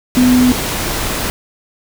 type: tone in noise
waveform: sine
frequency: 250.4 Hz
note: B3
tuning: 24 cents sharp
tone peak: -7 dBFS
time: 0.17-0.52 s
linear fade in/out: 0 ms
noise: pink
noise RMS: -19 dBFS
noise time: 0.15-1.3 s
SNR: +9 dB
effects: none